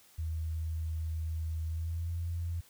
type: tone with pitch glide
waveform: sine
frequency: 80.2 to 84.97 Hz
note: E2 to F2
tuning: -47 to -47 cents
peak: -32 dBFS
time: 0.18-2.61 s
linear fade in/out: 10 ms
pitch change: +100 cents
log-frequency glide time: 1.65-2.12 s
effects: white hiss -61 dBFS RMS until 2.69 s